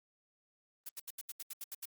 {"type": "noise bursts", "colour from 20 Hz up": "blue", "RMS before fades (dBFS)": -43, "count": 10, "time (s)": [0.86, 1.855], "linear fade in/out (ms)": 5, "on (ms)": 32, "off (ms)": 75, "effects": ["Opus 32 kbps"]}